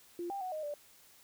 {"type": "tone with pitch steps", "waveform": "sine", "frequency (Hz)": [347, 793, 740, 620, 586], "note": ["F4", "G5", "F#5", "D#5", "D5"], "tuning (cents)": [-11, 20, 0, -6, -4], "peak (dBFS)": -36, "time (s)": [0.19, 0.74], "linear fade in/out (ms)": 2, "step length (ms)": 110, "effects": ["white hiss -61 dBFS RMS until 1.23 s"]}